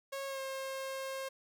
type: tone with pitch glide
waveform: sawtooth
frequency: 547 to 534.5 Hz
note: C#5 to C5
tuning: -23 to +37 cents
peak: -34 dBFS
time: 0.12-1.29 s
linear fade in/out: 10 ms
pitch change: -40 cents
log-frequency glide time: 0.27-0.4 s
effects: none